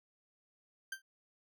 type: tone with exponential decay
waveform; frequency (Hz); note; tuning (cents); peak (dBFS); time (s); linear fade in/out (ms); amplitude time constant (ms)
40% pulse; 1568; G6; 0; -34; 0.92-1.02; 5; 21
effects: none